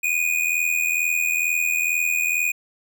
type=tone with amplitude modulation; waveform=square; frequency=2465 Hz; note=D#7; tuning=17 cents flat; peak=-17 dBFS; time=0.03-2.52 s; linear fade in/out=10 ms; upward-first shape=sine; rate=82.2 Hz; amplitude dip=70%; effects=none